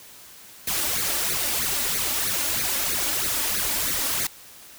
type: noise with flanger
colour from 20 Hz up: white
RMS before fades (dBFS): -25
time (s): 0.67-4.27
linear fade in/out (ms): 5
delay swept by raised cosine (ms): 0.47 to 3.57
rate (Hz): 3.1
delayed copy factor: +0.75
effects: white hiss -46 dBFS RMS until 4.78 s